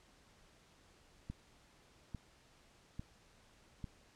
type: click train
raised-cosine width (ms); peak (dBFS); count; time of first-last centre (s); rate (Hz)
5; -30; 4; 1.3-3.842; 1.18
effects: pink hiss -66 dBFS RMS until 4.15 s + low-pass 8000 Hz 12 dB/octave